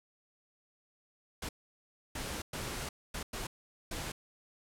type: noise bursts at uneven times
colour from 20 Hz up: pink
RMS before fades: -39 dBFS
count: 6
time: 1.42-1.49 / 2.15-2.42 / 2.53-2.89 / 3.14-3.23 / 3.33-3.47 / 3.91-4.12 s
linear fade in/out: 5 ms
effects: low-pass 12000 Hz 12 dB/octave